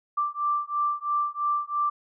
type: beating tone pair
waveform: sine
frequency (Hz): 1174.7 / 1177.7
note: D6 / D6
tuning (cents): 0 / +4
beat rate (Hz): 3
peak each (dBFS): -27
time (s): 0.17-1.9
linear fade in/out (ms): 10
effects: none